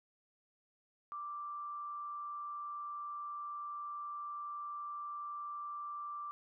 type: tone with amplitude modulation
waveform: sine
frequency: 1174.7 Hz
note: D6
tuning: in tune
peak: -39 dBFS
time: 1.12-6.31 s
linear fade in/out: 0 ms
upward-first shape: sine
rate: 172 Hz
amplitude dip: 25%
effects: none